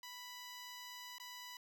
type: tone with dropouts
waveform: 10% pulse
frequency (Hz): 987.8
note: B5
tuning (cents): 0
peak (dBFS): -40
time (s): 0.03-1.57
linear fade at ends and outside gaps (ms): 2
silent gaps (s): 1.183-1.199
effects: none